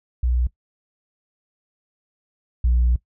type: tone pair in turn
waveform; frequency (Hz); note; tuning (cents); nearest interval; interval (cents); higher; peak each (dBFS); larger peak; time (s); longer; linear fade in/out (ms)
sine; 61.2 / 60.29; B1 / B1; -15 / -41; unison; 26; first; -16 / -13; second; 0.23-0.47 / 2.64-2.96; second; 5
effects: noise-tail reverb RT60 0.1 s tail -19 dB re dry + tanh soft clip ceiling -12 dBFS